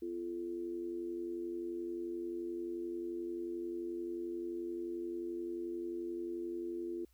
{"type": "tone with amplitude modulation", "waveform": "sine", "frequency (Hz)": 343.1, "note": "F4", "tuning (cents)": -31, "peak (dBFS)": -34, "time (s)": [0.02, 7.05], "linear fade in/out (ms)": 5, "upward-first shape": "sine", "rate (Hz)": 91.4, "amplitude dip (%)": 70, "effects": ["added 60 Hz sine -66 dBFS peak until 7.13 s", "white hiss -75 dBFS RMS until 7.13 s"]}